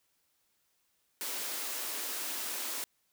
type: high-pass noise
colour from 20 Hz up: white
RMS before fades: -37 dBFS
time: 1.21-2.84 s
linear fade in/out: 0 ms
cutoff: 230 Hz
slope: 48 dB/octave
effects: white hiss -75 dBFS RMS until 3.12 s